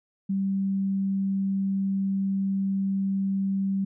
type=tone; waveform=sine; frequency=194.6 Hz; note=G3; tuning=12 cents flat; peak=-23 dBFS; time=0.29-3.85 s; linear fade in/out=10 ms; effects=none